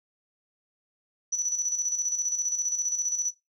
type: tone with tremolo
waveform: sine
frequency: 5930 Hz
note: F#8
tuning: 3 cents sharp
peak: -23 dBFS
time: 1.32-3.31 s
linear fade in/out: 10 ms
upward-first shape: square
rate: 15 Hz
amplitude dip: 50%
effects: noise-tail reverb RT60 0.2 s tail -18 dB re dry